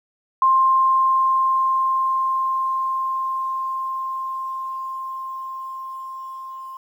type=tone with level ramp; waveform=sine; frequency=1055 Hz; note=C6; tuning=14 cents sharp; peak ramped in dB=-12 to -32 dBFS; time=0.42-6.77 s; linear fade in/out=2 ms; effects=9-bit